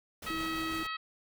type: noise with tremolo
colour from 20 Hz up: pink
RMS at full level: -43 dBFS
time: 0.22-0.87 s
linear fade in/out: 5 ms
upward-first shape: sine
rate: 6.1 Hz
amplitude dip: 30%
type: harmonic tone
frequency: 642 Hz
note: E5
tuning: 46 cents flat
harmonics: 2 / 3 / 4 / 5 / 6 / 7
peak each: -37 / -41 / -43 / -45 / -47 / -48 dBFS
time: 0.26-0.97 s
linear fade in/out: 10 ms
type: tone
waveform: sine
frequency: 322.8 Hz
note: E4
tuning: 36 cents flat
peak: -36 dBFS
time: 0.3-0.83 s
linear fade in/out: 0 ms
effects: none